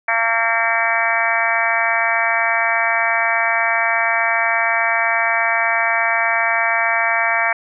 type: harmonic tone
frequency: 228.3 Hz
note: A#3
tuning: 36 cents flat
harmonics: 3 / 4 / 5 / 6 / 7 / 8 / 9 / 10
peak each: -22 / -24 / -26 / -26 / -23 / -21 / -25 / -21 dBFS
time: 0.08-7.53 s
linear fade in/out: 5 ms
effects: none